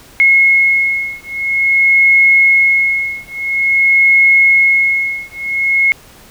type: beating tone pair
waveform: sine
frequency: 2169 / 2169.49 Hz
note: C#7 / C#7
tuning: -38 / -38 cents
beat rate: 0.49 Hz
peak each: -11 dBFS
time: 0.2-5.92 s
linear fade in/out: 0 ms
effects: pink hiss -41 dBFS RMS until 6.3 s